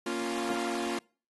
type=chord; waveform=sawtooth; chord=Bb minor; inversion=none; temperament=equal; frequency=233.1 / 277.2 / 349.2 Hz; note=Bb3 / Db4 / F4; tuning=0 / 0 / 0 cents; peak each=-32 / -33 / -29 dBFS; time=0.06-0.99 s; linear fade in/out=5 ms; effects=noise-tail reverb RT60 0.4 s tail -26 dB re dry + AAC 32 kbps